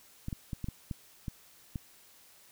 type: clicks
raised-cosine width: 5 ms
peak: -23 dBFS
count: 8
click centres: 0.284 / 0.328 / 0.532 / 0.643 / 0.686 / 0.912 / 1.282 / 1.758 s
effects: white hiss -59 dBFS RMS until 2.51 s